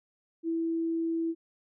sine tone, 329.6 Hz, E4, in tune, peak -27 dBFS, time 0.43-1.35 s, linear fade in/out 50 ms, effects none

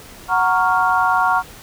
sine chord, Gb major seventh, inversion none, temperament equal, 740 / 932.3 / 1108.7 / 1396.9 Hz, Gb5 / Bb5 / Db6 / F6, 0 / 0 / 0 / 0 cents, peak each -19 dBFS, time 0.28-1.43 s, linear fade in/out 50 ms, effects pink hiss -40 dBFS RMS until 1.62 s

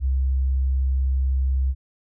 sine tone, 66 Hz, C2, 16 cents sharp, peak -18 dBFS, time 0-1.75 s, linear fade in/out 50 ms, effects none

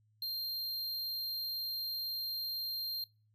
square tone, 4186 Hz, C8, in tune, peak -36 dBFS, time 0.22-3.04 s, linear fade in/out 2 ms, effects noise-tail reverb RT60 0.3 s tail -23 dB re dry + added 107 Hz sine -68 dBFS peak until 3.34 s

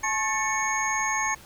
sine tone cluster, 863 / 1081 / 1776 / 2217 / 6520 Hz, A5 / C#6 / A6 / C#7 / G#8, -34 / -44 / +16 / 0 / -33 cents, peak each -30 dBFS, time 0.03-1.35 s, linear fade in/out 10 ms, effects pink hiss -49 dBFS RMS until 1.45 s

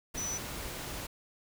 sine tone in noise, 5960 Hz, F#8, 12 cents sharp, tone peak -34 dBFS, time 0.17-0.38 s, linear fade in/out 10 ms, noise pink, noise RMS -40 dBFS, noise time 0.14-1.07 s, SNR +3 dB, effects none

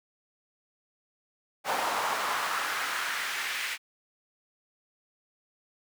brown noise with high-pass filter sweep, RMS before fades -31 dBFS, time 1.64-3.78 s, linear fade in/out 50 ms, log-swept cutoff 790 to 2200 Hz, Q 1.8, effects none

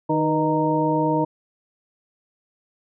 harmonic tone with a mistuned harmonic, 154.7 Hz, D#3, 10 cents flat, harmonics 1 / 2 / 3 / 4 / 6, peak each -26 / -22 / -26 / -26 / -23 dBFS, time 0.09-1.25 s, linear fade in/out 10 ms, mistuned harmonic 3, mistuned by +69 cents, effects none

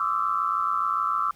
sine tone cluster, 1055 / 1153 / 1265 / 1332 Hz, C6 / D6 / D#6 / E6, +14 / -32 / +28 / +18 cents, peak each -33 / -26 / -31 / -26 dBFS, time 0-1.31 s, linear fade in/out 2 ms, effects pink hiss -57 dBFS RMS until 1.35 s

